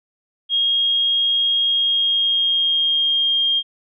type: tone with pitch glide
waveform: sine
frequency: 3259 to 3218 Hz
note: G#7 to G7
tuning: -33 to +45 cents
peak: -15 dBFS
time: 0.49-3.63 s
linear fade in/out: 50 ms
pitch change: -22 cents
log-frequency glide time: 1.61-3.39 s
effects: none